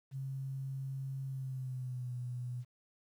sine tone with pitch glide, 134.6 to 123.43 Hz, C3 to B2, +49 to -1 cents, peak -37 dBFS, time 0.11-2.65 s, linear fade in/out 50 ms, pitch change -150 cents, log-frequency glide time 1.25-2.14 s, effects 11-bit

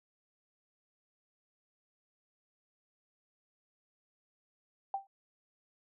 sine tone with exponential decay, 784 Hz, G5, in tune, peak -28 dBFS, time 4.94-5.07 s, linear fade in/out 2 ms, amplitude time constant 28 ms, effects none

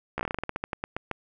slowing click train, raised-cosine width 0.5 ms, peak -14 dBFS, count 17, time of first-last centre 0.18-1.113 s, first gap 14 ms, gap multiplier 1.17, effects none

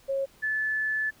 sine tone pair in turn, 545 / 1736.8 Hz, C#5 / A6, -29 / -23 cents, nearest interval octave + minor sixth, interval 2006 cents, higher second, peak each -25 dBFS, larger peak neither, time 0.08-0.26 / 0.42-1.11 s, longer second, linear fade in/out 20 ms, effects pink hiss -58 dBFS RMS until 1.2 s

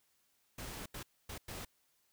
pink noise bursts at uneven times, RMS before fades -45 dBFS, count 4, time 0.58-0.86 / 0.94-1.03 / 1.29-1.38 / 1.48-1.65 s, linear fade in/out 5 ms, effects white hiss -75 dBFS RMS until 2.12 s

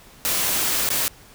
white noise with dropouts, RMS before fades -22 dBFS, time 0.25-1.08 s, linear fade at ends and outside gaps 0 ms, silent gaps 0.89-0.903 s, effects pink hiss -48 dBFS RMS until 1.34 s

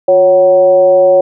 sine tone with frequency modulation, 554.4 Hz, C#5, in tune, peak -4 dBFS, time 0.08-1.21 s, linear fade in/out 5 ms, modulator 197 Hz, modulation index 0.5, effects none

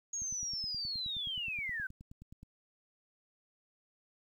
sine linear sweep, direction down, 6670 to 1495 Hz, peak -35 dBFS, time 0.13-1.87 s, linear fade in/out 5 ms
click train, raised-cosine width 5 ms, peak -38 dBFS, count 22, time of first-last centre 0.22-2.431 s, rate 9.5 Hz
effects 11-bit

